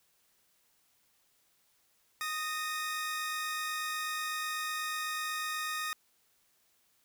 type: tone pair together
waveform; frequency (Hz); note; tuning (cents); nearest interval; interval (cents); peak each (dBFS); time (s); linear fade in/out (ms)
sawtooth; 1244.5 / 1842.7; D#6 / A#6; 0 / -21; perfect fifth; 679; -32 / -34; 2.21-5.93; 0
effects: white hiss -71 dBFS RMS until 7.04 s